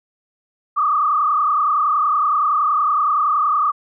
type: tone with frequency modulation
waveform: sine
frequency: 1200 Hz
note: D6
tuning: 37 cents sharp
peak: -14 dBFS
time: 0.76-3.72 s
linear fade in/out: 20 ms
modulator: 30.7 Hz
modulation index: 2.1
effects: none